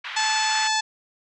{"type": "band-pass noise", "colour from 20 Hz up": "pink", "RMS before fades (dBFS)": -33, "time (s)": [0.04, 0.68], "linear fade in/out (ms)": 10, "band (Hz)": [1200, 3400], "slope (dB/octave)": 24}
{"type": "harmonic tone", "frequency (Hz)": 870, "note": "A5", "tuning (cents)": -20, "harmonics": [1, 2, 3, 4, 5, 6, 7, 8, 9], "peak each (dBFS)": [-24, -27, -32, -30, -29, -32, -34, -33, -36], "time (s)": [0.16, 0.81], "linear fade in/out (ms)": 10}
{"effects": []}